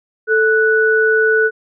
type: tone pair together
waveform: sine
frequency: 440 / 1480 Hz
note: A4 / F#6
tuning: 0 / 0 cents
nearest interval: octave + major sixth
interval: 2100 cents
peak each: -13 dBFS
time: 0.27-1.51 s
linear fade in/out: 50 ms
effects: none